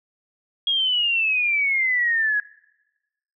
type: exponential sweep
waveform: sine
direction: down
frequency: 3300 to 1661.2 Hz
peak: -18 dBFS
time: 0.67-2.4 s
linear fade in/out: 2 ms
effects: noise-tail reverb RT60 1.0 s tail -22 dB re dry